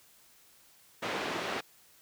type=band-pass noise; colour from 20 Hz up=pink; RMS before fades=-35 dBFS; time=1.02-1.61 s; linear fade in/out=10 ms; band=310 to 3300 Hz; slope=12 dB/octave; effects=white hiss -61 dBFS RMS until 2.01 s